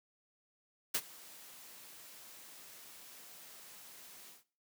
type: noise with ADSR envelope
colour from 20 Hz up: white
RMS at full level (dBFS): -31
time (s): 0.94-4.44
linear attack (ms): 10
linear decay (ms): 55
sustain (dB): -23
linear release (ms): 150
effects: noise-tail reverb RT60 0.4 s tail -18 dB re dry + high-pass 150 Hz 12 dB/octave